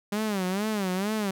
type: tone with vibrato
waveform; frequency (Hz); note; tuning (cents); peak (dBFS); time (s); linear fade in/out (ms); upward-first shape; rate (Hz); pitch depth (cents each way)
sawtooth; 199.5; G3; +31; -22; 0.12-1.31; 5; sine; 2.2; 160
effects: none